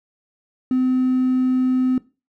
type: tone with hard clipping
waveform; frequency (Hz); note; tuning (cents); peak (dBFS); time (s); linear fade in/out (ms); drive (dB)
triangle; 256.2; C4; -36; -16; 0.71-1.98; 2; 4
effects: noise-tail reverb RT60 0.3 s tail -19 dB re dry